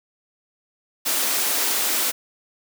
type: high-pass noise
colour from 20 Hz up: white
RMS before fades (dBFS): -22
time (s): 1.05-2.12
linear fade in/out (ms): 20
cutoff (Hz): 230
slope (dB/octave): 48
effects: none